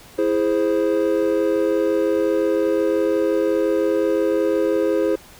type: chord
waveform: triangle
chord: E augmented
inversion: none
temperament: equal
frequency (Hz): 329.6 / 415.3 / 523.3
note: E4 / G#4 / B#4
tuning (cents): 0 / 0 / 0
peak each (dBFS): -19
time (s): 0.18-5.16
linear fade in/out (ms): 10
effects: pink hiss -45 dBFS RMS until 5.39 s